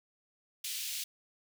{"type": "high-pass noise", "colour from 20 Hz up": "pink", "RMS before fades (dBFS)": -38, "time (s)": [0.64, 1.04], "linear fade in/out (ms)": 5, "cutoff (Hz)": 2800, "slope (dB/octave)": 24, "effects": []}